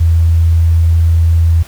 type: tone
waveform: sine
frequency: 82.8 Hz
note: E2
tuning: 8 cents sharp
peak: -6 dBFS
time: 0-1.63 s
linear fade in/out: 10 ms
effects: pink hiss -37 dBFS RMS until 1.67 s